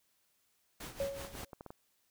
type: noise with tremolo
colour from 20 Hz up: pink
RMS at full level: -44 dBFS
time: 0.8-1.45 s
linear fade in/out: 5 ms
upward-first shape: sine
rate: 5.4 Hz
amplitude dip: 70%
type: tone with exponential decay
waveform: sine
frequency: 554 Hz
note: C#5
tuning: 1 cent flat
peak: -30 dBFS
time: 1-1.51 s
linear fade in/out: 2 ms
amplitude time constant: 110 ms
type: clicks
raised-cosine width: 1 ms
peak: -32 dBFS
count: 8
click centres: 1.213 / 1.248 / 1.352 / 1.433 / 1.532 / 1.609 / 1.663 / 1.705 s
effects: white hiss -75 dBFS RMS until 2.1 s